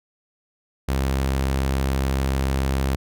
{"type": "tone", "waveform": "sawtooth", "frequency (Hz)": 67, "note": "C2", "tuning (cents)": 42, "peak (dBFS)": -16, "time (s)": [0.88, 2.96], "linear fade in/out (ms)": 10, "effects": []}